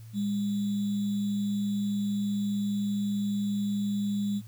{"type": "tone with sample-and-hold", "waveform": "sine", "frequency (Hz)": 203.4, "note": "G#3", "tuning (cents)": -36, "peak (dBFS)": -26, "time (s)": [0.13, 4.42], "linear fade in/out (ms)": 50, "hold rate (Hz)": 3675, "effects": ["added 112 Hz sine -43 dBFS peak until 4.47 s", "white hiss -60 dBFS RMS until 4.47 s"]}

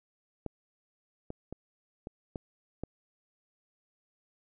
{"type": "clicks", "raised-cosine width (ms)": 2, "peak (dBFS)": [-22, -25, -26, -26, -23, -22], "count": 6, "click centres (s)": [0.463, 1.304, 1.526, 2.071, 2.358, 2.836], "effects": []}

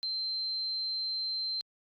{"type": "tone", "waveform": "sine", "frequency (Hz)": 4120, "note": "C8", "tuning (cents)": -28, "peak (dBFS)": -31, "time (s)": [0.03, 1.61], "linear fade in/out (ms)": 0, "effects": ["Opus 48 kbps"]}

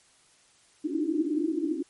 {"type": "band-pass noise", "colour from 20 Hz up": "pink", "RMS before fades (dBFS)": -28, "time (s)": [0.84, 1.83], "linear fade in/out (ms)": 10, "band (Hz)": [290, 340], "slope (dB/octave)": 96, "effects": ["white hiss -61 dBFS RMS until 1.89 s", "MP3 48 kbps"]}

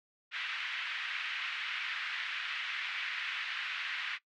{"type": "band-pass noise", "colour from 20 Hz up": "pink", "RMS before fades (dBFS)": -38, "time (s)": [0.31, 4.19], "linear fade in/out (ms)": 50, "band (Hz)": [1600, 3100], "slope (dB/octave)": 24, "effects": ["noise-tail reverb RT60 0.1 s tail -19 dB re dry"]}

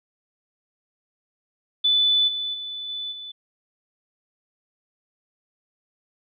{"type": "tone with level steps", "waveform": "sine", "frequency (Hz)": 3491, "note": "A7", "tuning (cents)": -14, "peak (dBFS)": [-16, -25, -30, -28, -34], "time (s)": [1.84, 3.32], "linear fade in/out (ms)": 10, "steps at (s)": [2.27, 2.53, 2.88, 3.11], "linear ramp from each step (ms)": 20, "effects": []}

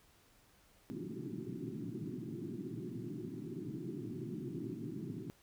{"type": "band-pass noise", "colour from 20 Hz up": "white", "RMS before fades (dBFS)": -43, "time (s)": [0.9, 5.3], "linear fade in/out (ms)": 0, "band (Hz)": [110, 380], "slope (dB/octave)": 96, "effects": ["pink hiss -67 dBFS RMS until 5.42 s"]}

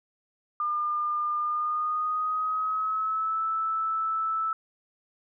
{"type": "tone with pitch glide", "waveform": "sine", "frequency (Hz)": [1205, 1314.1], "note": ["D6", "E6"], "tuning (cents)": [44, -6], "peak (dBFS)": -25, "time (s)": [0.6, 4.53], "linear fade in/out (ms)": 2, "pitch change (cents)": 150, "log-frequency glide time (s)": [1.39, 3.42], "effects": []}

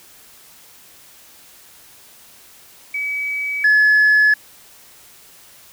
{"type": "tone pair in turn", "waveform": "sine", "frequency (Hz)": [2281, 1708.8], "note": ["C#7", "G#6"], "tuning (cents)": [49, 49], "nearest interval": "perfect fourth", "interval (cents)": 500, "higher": "first", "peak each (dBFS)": [-20, -8], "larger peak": "second", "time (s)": [[2.94, 3.64], [3.64, 4.34]], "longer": "neither", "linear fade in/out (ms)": 5, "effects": ["tanh soft clip ceiling -8 dBFS", "white hiss -46 dBFS RMS until 5.72 s"]}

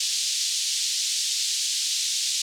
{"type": "band-pass noise", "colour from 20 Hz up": "pink", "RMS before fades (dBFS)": -26, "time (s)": [0, 2.42], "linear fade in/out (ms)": 5, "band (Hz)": [3600, 7700], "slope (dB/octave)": 24, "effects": []}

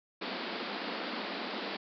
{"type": "band-pass noise", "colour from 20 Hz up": "pink", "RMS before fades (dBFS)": -38, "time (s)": [0.21, 1.77], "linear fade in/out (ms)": 10, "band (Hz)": [190, 4900], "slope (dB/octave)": 96, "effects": []}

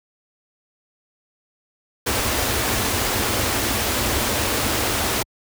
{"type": "band-stop noise", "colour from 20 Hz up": "pink", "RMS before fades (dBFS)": -21, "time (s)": [2.06, 5.23], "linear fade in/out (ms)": 10, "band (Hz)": [130, 200], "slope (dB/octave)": 96, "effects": ["high-pass 60 Hz 12 dB/octave"]}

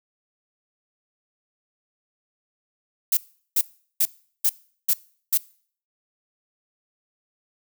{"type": "noise bursts", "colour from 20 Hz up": "violet", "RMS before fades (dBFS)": -19, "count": 6, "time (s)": [3.12, 5.376], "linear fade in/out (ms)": 5, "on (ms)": 51, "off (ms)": 390, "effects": ["noise-tail reverb RT60 0.5 s tail -22 dB re dry"]}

